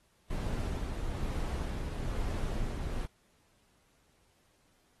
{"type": "noise with tremolo", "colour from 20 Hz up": "brown", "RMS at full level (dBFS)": -33, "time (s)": [0.3, 3.06], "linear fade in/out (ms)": 10, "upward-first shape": "sine", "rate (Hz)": 1.1, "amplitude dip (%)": 30, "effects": ["pink hiss -70 dBFS RMS until 5 s", "AAC 32 kbps"]}